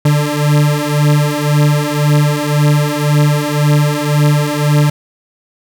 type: beating tone pair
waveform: 40% pulse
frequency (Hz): 146.83 / 148.73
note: D3 / D3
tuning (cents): 0 / +22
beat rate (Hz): 1.9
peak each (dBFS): -12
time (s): 0.05-4.9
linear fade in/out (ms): 5
effects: none